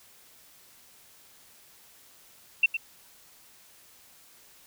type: tone with echo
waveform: sine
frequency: 2699 Hz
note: E7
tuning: 40 cents sharp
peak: -16 dBFS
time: 2.63-2.66 s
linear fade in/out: 5 ms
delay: 110 ms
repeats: 1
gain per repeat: -10 dB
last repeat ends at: 2.77 s
effects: white hiss -56 dBFS RMS until 4.66 s